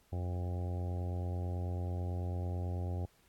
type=harmonic tone; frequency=89.1 Hz; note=F2; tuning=35 cents sharp; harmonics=1 / 2 / 3 / 4 / 5 / 6 / 7 / 8 / 9; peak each=-34 / -46 / -49 / -49 / -52 / -52 / -53 / -54 / -53 dBFS; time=0.12-3.06 s; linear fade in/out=10 ms; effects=pink hiss -69 dBFS RMS until 3.28 s + AAC 64 kbps